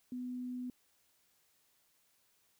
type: tone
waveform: sine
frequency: 249.5 Hz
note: B3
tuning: 18 cents sharp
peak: -38 dBFS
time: 0.12-0.7 s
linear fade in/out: 2 ms
effects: white hiss -73 dBFS RMS until 2.59 s